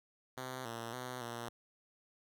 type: tone with pitch steps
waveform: 5% pulse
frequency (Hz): 128.9 / 115.9 / 126.1 / 118.2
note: C3 / A#2 / B2 / A#2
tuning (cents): -26 / -10 / +36 / +24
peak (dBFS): -30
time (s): 0.37-1.49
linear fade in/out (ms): 5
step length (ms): 280
effects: none